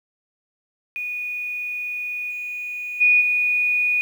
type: tone with level steps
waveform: sine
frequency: 2464 Hz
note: D#7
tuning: 17 cents flat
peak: -25 / -27 / -12 / -17 dBFS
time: 0.96-4.01 s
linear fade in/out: 0 ms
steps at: 2.3 / 3 / 3.2 s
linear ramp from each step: 20 ms
effects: 8-bit